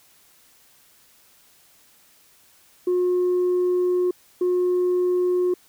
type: tone pair in turn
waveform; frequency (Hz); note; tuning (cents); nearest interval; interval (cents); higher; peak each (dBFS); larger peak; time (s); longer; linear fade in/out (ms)
sine; 360 / 360; F#4 / F#4; -47 / -47; unison; 0; neither; -16; neither; 2.87-4.11 / 4.41-5.54; first; 5
effects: tanh soft clip ceiling -16 dBFS + white hiss -56 dBFS RMS until 5.68 s